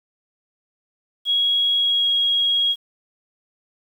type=tone with pitch glide; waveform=sine; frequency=3315 to 3294 Hz; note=G#7 to G#7; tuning=-4 to -15 cents; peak=-16 dBFS; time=1.25-2.76 s; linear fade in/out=50 ms; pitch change=-11 cents; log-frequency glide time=1.78-2.05 s; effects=8-bit